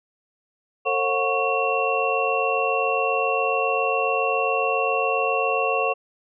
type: tone cluster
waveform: sine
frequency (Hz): 451.7 / 539 / 727 / 1110 / 2720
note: A4 / C#5 / F#5 / C#6 / F7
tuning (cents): +45 / -49 / -31 / +2 / -46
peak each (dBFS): -26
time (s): 0.85-5.94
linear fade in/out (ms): 20
effects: none